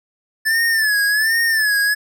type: tone with vibrato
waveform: square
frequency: 1743 Hz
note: A6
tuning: 17 cents flat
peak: -15 dBFS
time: 0.45-1.95 s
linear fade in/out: 20 ms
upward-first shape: sine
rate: 1.3 Hz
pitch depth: 100 cents each way
effects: none